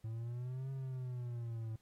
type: exponential two-way sweep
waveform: triangle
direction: up then down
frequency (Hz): 110 to 135.4 to 110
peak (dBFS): -37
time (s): 0.04-1.76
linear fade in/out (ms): 5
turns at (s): 0.71
effects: pink hiss -75 dBFS RMS until 1.81 s + AAC 48 kbps